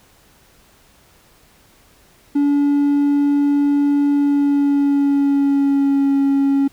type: tone with pitch glide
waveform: triangle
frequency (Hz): 286.2 to 276.5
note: D4 to C#4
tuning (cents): -45 to -4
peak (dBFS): -10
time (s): 2.35-6.68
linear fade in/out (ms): 10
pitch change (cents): -59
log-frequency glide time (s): 4.11-6.18
effects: tanh soft clip ceiling -6 dBFS + pink hiss -52 dBFS RMS until 6.72 s